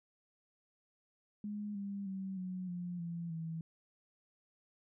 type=tone with pitch steps; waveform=sine; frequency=207.7 / 199.47 / 191.57 / 183.97 / 176.68 / 169.68 / 162.96 Hz; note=G#3 / G3 / G3 / F#3 / F3 / F3 / E3; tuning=0 / +30 / -40 / -10 / +20 / -50 / -20 cents; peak=-38 dBFS; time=1.44-3.61 s; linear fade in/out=2 ms; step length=310 ms; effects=none